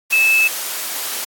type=tone in noise; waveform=sine; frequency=2616 Hz; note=E7; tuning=14 cents flat; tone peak=-11 dBFS; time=0.12-0.48 s; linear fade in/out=10 ms; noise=white; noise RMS=-24 dBFS; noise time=0.1-1.25 s; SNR=+10 dB; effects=high-pass 400 Hz 12 dB/octave + AAC 64 kbps